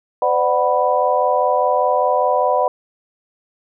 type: tone cluster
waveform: sine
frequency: 509 / 594 / 744 / 986 Hz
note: C5 / D5 / F#5 / B5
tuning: -48 / +20 / +9 / -3 cents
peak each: -19 dBFS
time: 0.22-2.68 s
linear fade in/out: 2 ms
effects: none